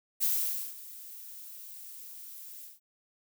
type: noise with ADSR envelope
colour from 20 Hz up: violet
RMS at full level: -27 dBFS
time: 0.2-2.8 s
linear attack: 29 ms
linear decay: 510 ms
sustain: -19 dB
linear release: 160 ms
effects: none